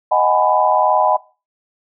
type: chord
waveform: sine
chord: G# minor seventh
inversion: second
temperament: just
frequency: 623 / 747.5 / 830.6 / 996.7 Hz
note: D#5 / F#5 / G#5 / B5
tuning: +2 / +17 / 0 / +16 cents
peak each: -17 dBFS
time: 0.11-1.17 s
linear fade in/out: 10 ms
effects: noise-tail reverb RT60 0.3 s tail -19 dB re dry